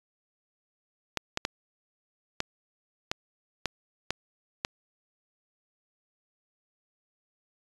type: clicks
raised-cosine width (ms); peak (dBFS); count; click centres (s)
0.2; -10; 8; 1.173 / 1.374 / 1.451 / 2.404 / 3.115 / 3.657 / 4.106 / 4.649
effects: resampled to 24000 Hz